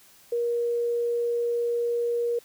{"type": "tone", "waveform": "sine", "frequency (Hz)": 473.8, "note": "A#4", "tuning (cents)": 28, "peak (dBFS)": -23, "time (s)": [0.32, 2.39], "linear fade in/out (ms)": 5, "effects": ["white hiss -55 dBFS RMS until 2.44 s"]}